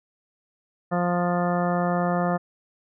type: harmonic tone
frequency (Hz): 175.9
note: F3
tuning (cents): +13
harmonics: 1 / 2 / 3 / 4 / 5 / 6 / 7 / 8 / 10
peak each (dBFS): -24 / -32 / -28 / -27 / -36 / -36 / -32 / -38 / -38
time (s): 0.91-2.38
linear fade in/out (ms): 20
effects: none